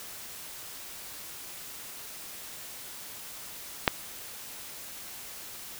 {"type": "click", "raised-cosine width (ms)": 0.3, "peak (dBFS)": -3, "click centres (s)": 3.878, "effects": ["white hiss -43 dBFS RMS until 5.79 s"]}